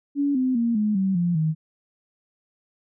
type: tone with pitch steps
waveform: sine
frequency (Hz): 284 / 257.4 / 233.4 / 211.5 / 191.75 / 173.82 / 157.56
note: C#4 / C4 / A#3 / G#3 / G3 / F3 / D#3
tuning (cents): +42 / -28 / +2 / +32 / -38 / -8 / +22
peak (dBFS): -19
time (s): 0.15-1.55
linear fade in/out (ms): 50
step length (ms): 200
effects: none